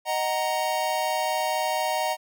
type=chord; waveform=square; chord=D# minor; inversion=none; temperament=just; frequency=622.3 / 746.7 / 933.4 Hz; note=D#5 / F#5 / A#5; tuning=0 / +16 / +2 cents; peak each=-29 dBFS; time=0.05-2.17 s; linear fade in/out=50 ms; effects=none